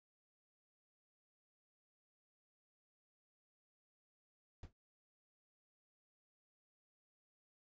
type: noise with exponential decay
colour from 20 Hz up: brown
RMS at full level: -45 dBFS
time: 4.63-4.73 s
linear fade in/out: 2 ms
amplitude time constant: 21 ms
effects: resampled to 16000 Hz